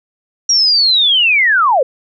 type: linear sweep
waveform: sine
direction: down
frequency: 5710 to 476.2 Hz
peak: -8 dBFS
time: 0.49-1.83 s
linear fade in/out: 5 ms
effects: none